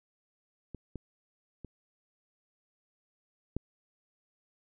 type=clicks; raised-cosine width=3 ms; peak=-28 / -26 / -30 / -19 dBFS; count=4; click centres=0.747 / 0.957 / 1.647 / 3.566 s; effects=none